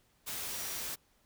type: tone in noise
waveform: sine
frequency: 5740 Hz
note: F8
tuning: 47 cents sharp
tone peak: -47 dBFS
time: 0.51-0.82 s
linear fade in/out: 20 ms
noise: white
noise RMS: -39 dBFS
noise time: 0.26-0.96 s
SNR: -11 dB
effects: pink hiss -70 dBFS RMS until 1.25 s